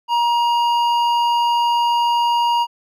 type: tone with hard clipping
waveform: sine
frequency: 947 Hz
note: A#5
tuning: 27 cents sharp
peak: -16 dBFS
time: 0.08-2.67 s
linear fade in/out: 50 ms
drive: 9 dB
effects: none